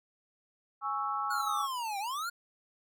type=chord; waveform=sine; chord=C# minor; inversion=second; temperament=equal; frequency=830.6 / 1108.7 / 1318.5 Hz; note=G#5 / C#6 / E6; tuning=0 / 0 / 0 cents; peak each=-36 / -35 / -34 dBFS; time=0.81-1.68 s; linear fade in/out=50 ms
type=linear two-way sweep; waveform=square; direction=down then up; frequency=1458 to 770 to 1458 Hz; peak=-34 dBFS; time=1.3-2.3 s; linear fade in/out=10 ms; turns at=1.99 s
effects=none